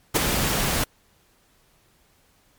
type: noise with ADSR envelope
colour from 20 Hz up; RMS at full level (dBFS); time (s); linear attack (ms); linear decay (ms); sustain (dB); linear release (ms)
pink; -17; 0.14-0.84; 22; 17; -6; 4
effects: pink hiss -61 dBFS RMS until 2.58 s + MP3 96 kbps